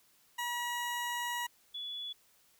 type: tone pair in turn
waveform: 20% pulse / sine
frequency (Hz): 962 / 3419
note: B5 / G#7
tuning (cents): -46 / +50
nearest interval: octave + minor seventh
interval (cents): 2196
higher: second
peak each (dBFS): -29 / -38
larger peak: first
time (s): 0.38-1.47 / 1.74-2.13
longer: first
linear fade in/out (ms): 10
effects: white hiss -67 dBFS RMS until 2.59 s